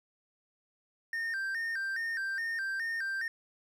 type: tone with vibrato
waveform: triangle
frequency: 1697 Hz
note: G#6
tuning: 37 cents sharp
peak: -30 dBFS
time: 1.13-3.28 s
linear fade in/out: 2 ms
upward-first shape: square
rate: 2.4 Hz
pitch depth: 130 cents each way
effects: none